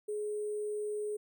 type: tone with sample-and-hold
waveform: sine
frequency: 420.2 Hz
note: G#4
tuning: 20 cents sharp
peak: -33 dBFS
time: 0.08-1.17 s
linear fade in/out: 10 ms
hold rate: 8820 Hz
effects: none